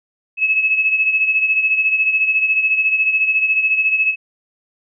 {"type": "beating tone pair", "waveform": "sine", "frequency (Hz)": [2583, 2597], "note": ["E7", "E7"], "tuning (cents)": [-36, -26], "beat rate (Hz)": 14, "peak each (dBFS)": [-14, -21], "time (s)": [0.37, 4.16], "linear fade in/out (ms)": 50, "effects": []}